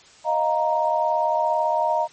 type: chord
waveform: sine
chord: Eb suspended second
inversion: none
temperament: just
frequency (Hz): 622.3 / 700 / 933.4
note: Eb5 / F5 / Bb5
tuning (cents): 0 / +4 / +2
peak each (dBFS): -23 / -25 / -21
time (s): 0.24-2.08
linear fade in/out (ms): 50
effects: white hiss -50 dBFS RMS until 2.12 s + MP3 32 kbps

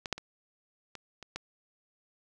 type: clicks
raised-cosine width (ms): 0.2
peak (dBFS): -18 / -11 / -25 / -25 / -27 / -19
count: 6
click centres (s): 0.058 / 0.127 / 0.18 / 0.953 / 1.227 / 1.36
effects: none

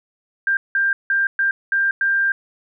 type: tone bursts at uneven times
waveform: sine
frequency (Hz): 1589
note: G6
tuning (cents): +23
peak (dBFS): -15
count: 6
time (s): 0.47-0.57 / 0.75-0.93 / 1.1-1.27 / 1.39-1.51 / 1.72-1.91 / 2.01-2.32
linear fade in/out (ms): 2
effects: none

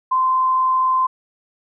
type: tone with frequency modulation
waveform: sine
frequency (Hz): 1036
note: C6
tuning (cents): -17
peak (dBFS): -14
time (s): 0.11-1.07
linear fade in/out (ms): 10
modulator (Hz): 35.6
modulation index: 0.25
effects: none

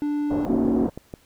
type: tone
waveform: triangle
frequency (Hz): 293.7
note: D4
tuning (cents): 0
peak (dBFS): -20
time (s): 0.02-0.45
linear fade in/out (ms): 0
type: low-pass noise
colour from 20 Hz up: white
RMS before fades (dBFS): -30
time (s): 0.3-0.9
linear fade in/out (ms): 10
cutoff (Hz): 720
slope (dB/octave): 24
type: chord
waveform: sine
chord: D# minor seventh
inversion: second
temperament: equal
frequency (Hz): 233.1 / 277.2 / 311.1 / 370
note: A#3 / C#4 / D#4 / F#4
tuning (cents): 0 / 0 / 0 / 0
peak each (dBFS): -22 / -23 / -27 / -26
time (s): 0.48-0.87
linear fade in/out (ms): 10
type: click train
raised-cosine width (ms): 2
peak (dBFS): -20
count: 4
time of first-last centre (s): 0.65-1.139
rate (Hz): 6.14
effects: pink hiss -58 dBFS RMS until 1.25 s

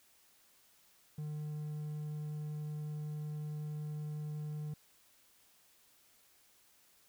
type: tone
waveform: triangle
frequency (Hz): 150.9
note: D3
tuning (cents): +47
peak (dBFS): -36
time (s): 1.18-4.74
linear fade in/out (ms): 5
effects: white hiss -67 dBFS RMS until 7.08 s

